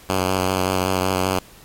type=tone with vibrato; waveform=5% pulse; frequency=93.4 Hz; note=F#2; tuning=17 cents sharp; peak=-7 dBFS; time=0.09-1.39 s; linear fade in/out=5 ms; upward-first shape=square; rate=5.2 Hz; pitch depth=19 cents each way; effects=pink hiss -46 dBFS RMS until 1.64 s + MP3 64 kbps